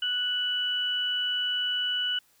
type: tone pair together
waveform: sine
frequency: 1480 / 2960 Hz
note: F#6 / F#7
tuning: 0 / 0 cents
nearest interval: octave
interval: 1200 cents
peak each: -33 / -26 dBFS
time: 0.02-2.19 s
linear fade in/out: 5 ms
effects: white hiss -64 dBFS RMS until 2.4 s